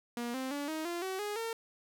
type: tone with pitch steps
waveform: sawtooth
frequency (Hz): 238.4 / 261.5 / 286.8 / 314.6 / 345 / 378.4 / 415.1 / 455.3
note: A#3 / C4 / D4 / D#4 / F4 / F#4 / G#4 / A#4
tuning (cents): +39 / -1 / -41 / +19 / -21 / +39 / -1 / -41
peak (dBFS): -31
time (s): 0.17-1.53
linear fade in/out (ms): 2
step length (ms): 170
effects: none